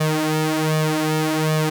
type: tone with flanger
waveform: sawtooth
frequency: 155.8 Hz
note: D#3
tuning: 3 cents sharp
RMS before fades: -20 dBFS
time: 0-1.7 s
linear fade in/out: 10 ms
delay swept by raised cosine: 1.7 to 4.2 ms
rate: 1.3 Hz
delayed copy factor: +0.8
effects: none